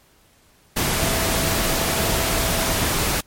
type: tone in noise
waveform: sine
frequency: 657 Hz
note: E5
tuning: 6 cents flat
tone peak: -30 dBFS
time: 0.97-2.79 s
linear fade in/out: 10 ms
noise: pink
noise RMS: -21 dBFS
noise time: 0.76-3.21 s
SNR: -12 dB
effects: pink hiss -56 dBFS RMS until 3.26 s + MP3 64 kbps